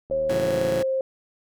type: click train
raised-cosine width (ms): 2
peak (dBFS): -28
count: 55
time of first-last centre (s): 0.1-0.792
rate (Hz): 78
type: tone with pitch glide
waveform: sine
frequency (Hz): 540 to 528.9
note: C#5 to C5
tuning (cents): -45 to +19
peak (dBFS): -21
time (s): 0.11-1.01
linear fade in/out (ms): 2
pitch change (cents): -36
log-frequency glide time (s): 0.41-0.59
type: chord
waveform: 15% pulse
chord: F# minor seventh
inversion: first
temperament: just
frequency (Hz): 111 / 138.75 / 166.5 / 185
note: A2 / C#3 / E3 / F#3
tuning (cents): +16 / +2 / +18 / 0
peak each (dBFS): -27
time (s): 0.29-0.83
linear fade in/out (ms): 5
effects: none